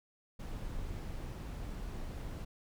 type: noise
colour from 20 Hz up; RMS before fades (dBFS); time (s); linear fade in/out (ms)
brown; -41; 0.39-2.45; 10
effects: none